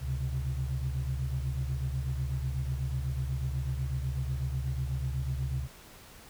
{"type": "tone cluster", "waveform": "sine", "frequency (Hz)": [69.7, 127.4, 135.5], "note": ["C#2", "C3", "C#3"], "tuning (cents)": [10, -46, -39], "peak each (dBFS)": [-32, -33, -35], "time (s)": [0, 5.68], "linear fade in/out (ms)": 50, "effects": ["tanh soft clip ceiling -22 dBFS", "pink hiss -52 dBFS RMS until 6.29 s"]}